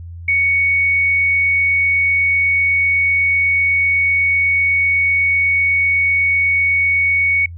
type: tone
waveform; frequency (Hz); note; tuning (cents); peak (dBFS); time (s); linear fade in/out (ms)
sine; 2228; C#7; +8; -12; 0.28-7.46; 5
effects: noise-tail reverb RT60 0.1 s tail -25 dB re dry + added 85 Hz sine -29 dBFS peak until 7.57 s